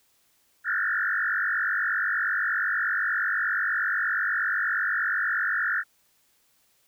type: tone with frequency modulation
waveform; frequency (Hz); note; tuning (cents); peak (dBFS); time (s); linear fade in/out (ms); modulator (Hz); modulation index
sine; 1605; G6; +40; -23; 0.64-5.84; 50; 48.4; 4.8
effects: white hiss -66 dBFS RMS until 6.87 s